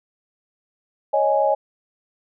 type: chord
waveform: sine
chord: C# suspended second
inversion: none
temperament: just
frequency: 554.4 / 623.7 / 831.5 Hz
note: C#5 / D#5 / G#5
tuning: 0 / +4 / +2 cents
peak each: -20 dBFS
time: 1.13-1.55 s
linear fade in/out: 10 ms
effects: none